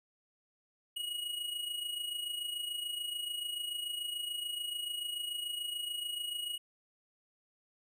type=tone with amplitude modulation; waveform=square; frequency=2900 Hz; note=F#7; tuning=35 cents flat; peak=-34 dBFS; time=0.96-6.58 s; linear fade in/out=10 ms; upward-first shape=sine; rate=26.9 Hz; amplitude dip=60%; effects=none